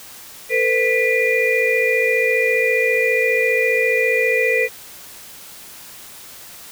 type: tone cluster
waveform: sine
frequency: 451.2 / 506 / 1978 / 2415 Hz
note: A4 / B4 / B6 / D7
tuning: +44 / +42 / +2 / +48 cents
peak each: -20 dBFS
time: 0.49-4.69 s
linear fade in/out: 50 ms
effects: white hiss -39 dBFS RMS until 6.71 s